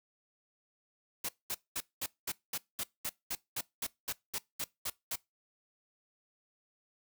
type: noise bursts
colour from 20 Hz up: white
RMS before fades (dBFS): -36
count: 16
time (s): 1.24-5.158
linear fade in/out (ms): 5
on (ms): 48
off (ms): 210
effects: noise-tail reverb RT60 0.2 s tail -22 dB re dry